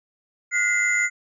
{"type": "tone cluster", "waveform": "sine", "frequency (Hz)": [1436, 1964, 2070, 6930], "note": ["F6", "B6", "C7", "A8"], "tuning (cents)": [48, -10, -19, -27], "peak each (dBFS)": [-25, -27, -20, -28], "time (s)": [0.51, 1.1], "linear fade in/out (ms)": 50, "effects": ["tanh soft clip ceiling -9 dBFS"]}